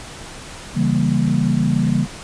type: chord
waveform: sine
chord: C# diminished seventh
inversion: none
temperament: equal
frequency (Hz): 138.59 / 164.81 / 196 / 233.1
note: C#3 / E3 / G3 / Bb3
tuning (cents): 0 / 0 / 0 / 0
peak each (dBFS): -20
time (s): 0.74-2.07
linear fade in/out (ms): 50
effects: pink hiss -35 dBFS RMS until 2.23 s + resampled to 22050 Hz